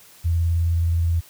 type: tone with vibrato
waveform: sine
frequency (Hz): 84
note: E2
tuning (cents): +33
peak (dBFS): -17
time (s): 0.24-1.21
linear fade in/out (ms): 20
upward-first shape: square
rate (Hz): 19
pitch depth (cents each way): 25
effects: white hiss -49 dBFS RMS until 1.29 s